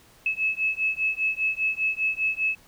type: beating tone pair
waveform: sine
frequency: 2590 / 2595 Hz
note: E7 / E7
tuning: -31 / -28 cents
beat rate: 5 Hz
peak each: -26 dBFS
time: 0.26-2.55 s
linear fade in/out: 2 ms
effects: pink hiss -55 dBFS RMS until 2.67 s